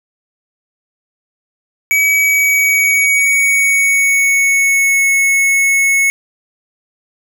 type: tone with pitch glide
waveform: square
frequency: 2276 to 2197 Hz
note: C#7 to C#7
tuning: +45 to -16 cents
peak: -10 dBFS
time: 1.91-6.1 s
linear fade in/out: 0 ms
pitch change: -61 cents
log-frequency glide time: 2.18-5.06 s
effects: none